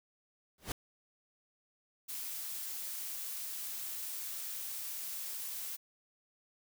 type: noise with exponential growth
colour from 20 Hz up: pink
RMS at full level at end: -33 dBFS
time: 0.58-0.72 s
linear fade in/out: 2 ms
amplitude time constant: 29 ms
type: noise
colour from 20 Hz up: blue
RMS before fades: -41 dBFS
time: 2.08-5.77 s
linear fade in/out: 20 ms
effects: none